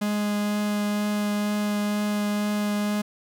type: tone with vibrato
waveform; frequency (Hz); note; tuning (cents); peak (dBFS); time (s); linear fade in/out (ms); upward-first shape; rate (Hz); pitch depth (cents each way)
45% pulse; 207.7; G#3; 0; -23; 0.01-3.02; 10; triangle; 2.1; 9
effects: none